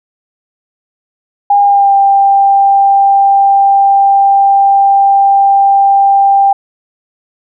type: tone with pitch glide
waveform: sine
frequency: 810 to 791.5 Hz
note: G#5 to G5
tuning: -43 to +17 cents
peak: -4 dBFS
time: 1.5-6.53 s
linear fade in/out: 5 ms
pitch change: -40 cents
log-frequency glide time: 1.6-1.94 s
effects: none